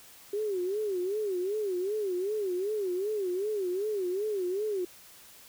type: tone with vibrato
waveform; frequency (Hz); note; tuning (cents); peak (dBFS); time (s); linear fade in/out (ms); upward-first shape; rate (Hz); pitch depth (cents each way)
sine; 392.2; G4; +1; -28; 0.33-4.85; 5; sine; 2.6; 170
effects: white hiss -53 dBFS RMS until 5.48 s